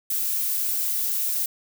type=noise; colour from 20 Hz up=violet; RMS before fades=-25 dBFS; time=0.1-1.46 s; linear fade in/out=5 ms; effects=none